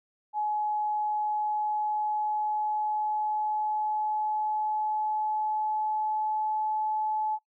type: tone with pitch glide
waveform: sine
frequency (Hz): 846 to 860.3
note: G#5 to A5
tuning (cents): +32 to -39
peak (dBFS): -26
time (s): 0.33-7.39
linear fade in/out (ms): 50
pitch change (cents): +29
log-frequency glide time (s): 0.86-6.62
effects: noise-tail reverb RT60 0.1 s tail -21 dB re dry